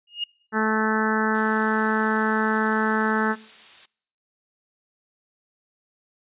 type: tone with exponential growth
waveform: sine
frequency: 2854 Hz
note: F7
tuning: 37 cents sharp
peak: -21 dBFS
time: 0.07-0.24 s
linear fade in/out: 5 ms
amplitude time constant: 36 ms
type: harmonic tone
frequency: 218.1 Hz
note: A3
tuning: 15 cents flat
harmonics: 1 / 2 / 3 / 4 / 5 / 6 / 7 / 8 / 9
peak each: -24 / -27 / -36 / -28 / -32 / -28 / -28 / -29 / -40 dBFS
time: 0.52-3.36 s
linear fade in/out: 50 ms
type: noise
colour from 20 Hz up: blue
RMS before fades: -39 dBFS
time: 1.34-3.86 s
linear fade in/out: 10 ms
effects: noise-tail reverb RT60 0.7 s tail -24 dB re dry + resampled to 8000 Hz